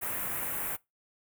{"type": "band-stop noise", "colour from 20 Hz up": "white", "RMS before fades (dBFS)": -34, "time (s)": [0.01, 0.77], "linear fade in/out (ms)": 20, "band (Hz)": [2300, 9900], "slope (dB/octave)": 24, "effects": ["noise-tail reverb RT60 0.2 s tail -22 dB re dry"]}